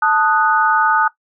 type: chord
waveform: sine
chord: D# diminished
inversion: second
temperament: equal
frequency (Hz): 880 / 1244.5 / 1480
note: A5 / D#6 / F#6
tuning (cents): 0 / 0 / 0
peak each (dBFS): -16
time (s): 0.02-1.08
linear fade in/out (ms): 5
effects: noise-tail reverb RT60 0.1 s tail -17 dB re dry